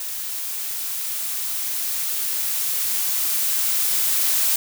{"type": "noise with level ramp", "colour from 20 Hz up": "blue", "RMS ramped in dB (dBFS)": [-29, -19], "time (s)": [0, 4.56], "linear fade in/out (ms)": 2, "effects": []}